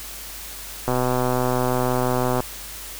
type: click train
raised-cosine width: 1 ms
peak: -8 dBFS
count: 193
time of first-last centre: 0.88-2.404 s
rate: 126 Hz
effects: added 50 Hz sine -42 dBFS peak until 2.99 s + white hiss -36 dBFS RMS until 2.99 s